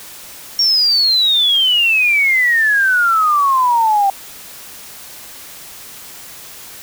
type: exponential sweep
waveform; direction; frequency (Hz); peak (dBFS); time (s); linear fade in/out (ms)
sine; down; 5580 to 776; -10; 0.59-4.1; 2
effects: white hiss -35 dBFS RMS until 6.82 s